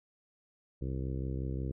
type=harmonic tone; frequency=65.6 Hz; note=C2; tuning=5 cents sharp; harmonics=1 / 2 / 3 / 4 / 5 / 6 / 7 / 8; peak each=-36 / -37 / -44 / -45 / -44 / -48 / -49 / -54 dBFS; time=0.81-1.72 s; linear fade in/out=10 ms; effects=none